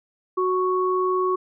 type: tone pair together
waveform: sine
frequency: 369.6 / 1108.7 Hz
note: F#4 / C#6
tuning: -2 / 0 cents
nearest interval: octave + perfect fifth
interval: 1902 cents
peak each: -21 / -23 dBFS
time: 0.37-1.36 s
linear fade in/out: 10 ms
effects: none